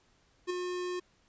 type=tone with ADSR envelope; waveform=square; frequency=359.6 Hz; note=F#4; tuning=49 cents flat; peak=-29 dBFS; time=0.47-1 s; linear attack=30 ms; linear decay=10 ms; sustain=-5 dB; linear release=10 ms; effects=pink hiss -68 dBFS RMS until 1.28 s + resampled to 16000 Hz